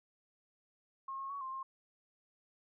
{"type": "tone with pitch steps", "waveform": "sine", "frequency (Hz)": [1077, 1084, 1121, 1053, 1066], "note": ["C6", "C#6", "C#6", "C6", "C6"], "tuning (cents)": [50, -39, 19, 11, 32], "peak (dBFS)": -39, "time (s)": [1.08, 1.63], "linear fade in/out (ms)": 5, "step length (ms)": 110, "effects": []}